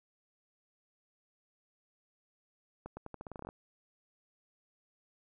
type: accelerating click train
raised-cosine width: 1 ms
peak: -29 dBFS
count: 13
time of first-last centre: 2.86-3.489 s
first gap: 110 ms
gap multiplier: 0.85
effects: none